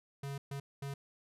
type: tone bursts at uneven times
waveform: square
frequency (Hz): 139.3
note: C#3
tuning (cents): +9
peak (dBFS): -39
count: 3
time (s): 0.23-0.38 / 0.51-0.6 / 0.82-0.94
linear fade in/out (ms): 5
effects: resampled to 32000 Hz